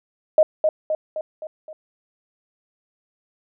sine tone with echo, 622.3 Hz, D#5, in tune, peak -9 dBFS, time 0.38-0.43 s, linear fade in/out 2 ms, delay 260 ms, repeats 5, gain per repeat -5 dB, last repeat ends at 1.73 s, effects none

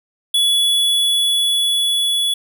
square tone with level ramp, 3404 Hz, G#7, 42 cents sharp, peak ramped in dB -13 to -16 dBFS, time 0.34-2.34 s, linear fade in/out 5 ms, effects 9-bit

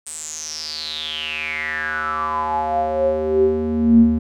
square tone with band-pass filter sweep, 77.78 Hz, D#2, in tune, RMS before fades -20 dBFS, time 0.06-4.19 s, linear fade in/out 10 ms, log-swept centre 8600 to 190 Hz, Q 9.7, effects none

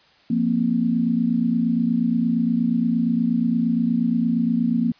sine chord, F suspended fourth, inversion none, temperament equal, 174.61 / 233.1 / 261.6 Hz, F3 / Bb3 / C4, 0 / 0 / 0 cents, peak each -25 / -19 / -25 dBFS, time 0.3-4.92 s, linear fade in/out 5 ms, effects white hiss -55 dBFS RMS until 4.99 s + resampled to 11025 Hz

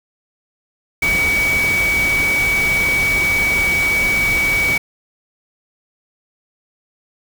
sine tone in noise, 2267 Hz, C#7, 38 cents sharp, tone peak -14 dBFS, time 1.02-4.78 s, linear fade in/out 5 ms, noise pink, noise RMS -24 dBFS, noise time 1.02-4.78 s, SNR +7 dB, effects none

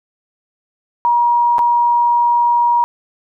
sine tone with dropouts, 953 Hz, A#5, 38 cents sharp, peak -10 dBFS, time 1.05-2.84 s, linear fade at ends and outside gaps 0 ms, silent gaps 1.583-1.591 s, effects none

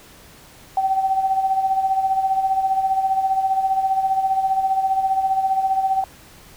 sine tone with tremolo, 769 Hz, G5, 33 cents flat, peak -14 dBFS, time 0.77-6.04 s, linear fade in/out 2 ms, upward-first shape sine, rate 15 Hz, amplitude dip 60%, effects pink hiss -46 dBFS RMS until 6.56 s

